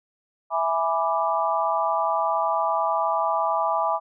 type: chord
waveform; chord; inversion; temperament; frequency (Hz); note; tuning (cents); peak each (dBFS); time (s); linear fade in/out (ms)
sine; E dominant seventh; none; equal; 659.3 / 830.6 / 987.8 / 1174.7; E5 / G#5 / B5 / D6; 0 / 0 / 0 / 0; -26; 0.5-4; 50
effects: none